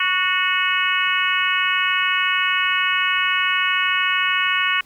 harmonic tone with a mistuned harmonic, 366.7 Hz, F#4, 15 cents flat, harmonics 3 / 4 / 5 / 6 / 7 / 8, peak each -24 / -24 / -24 / -24 / -24 / -24 dBFS, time 0-4.81 s, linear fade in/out 5 ms, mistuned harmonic 3, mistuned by +31 cents, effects pink hiss -52 dBFS RMS until 4.85 s

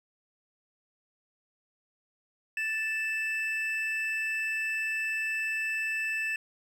triangle tone pair together, 1760 / 2637 Hz, A6 / E7, 0 / 0 cents, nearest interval perfect fifth, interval 700 cents, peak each -31 / -29 dBFS, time 2.57-6.36 s, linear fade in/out 2 ms, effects none

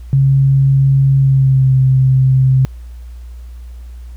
sine tone with pitch glide, 136.3 to 131.43 Hz, C#3 to C3, -29 to +8 cents, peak -7 dBFS, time 0.13-2.65 s, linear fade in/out 0 ms, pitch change -63 cents, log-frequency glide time 1.17-1.74 s, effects added 60 Hz sine -28 dBFS peak until 4.16 s + pink hiss -52 dBFS RMS until 4.16 s

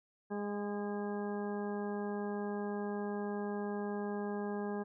harmonic tone with a mistuned harmonic, 205.3 Hz, G#3, 20 cents flat, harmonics 1 / 2 / 3 / 4 / 5 / 6 / 8, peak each -38 / -39 / -48 / -45 / -51 / -54 / -51 dBFS, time 0.3-4.84 s, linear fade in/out 20 ms, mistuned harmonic 8, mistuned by -15 cents, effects none

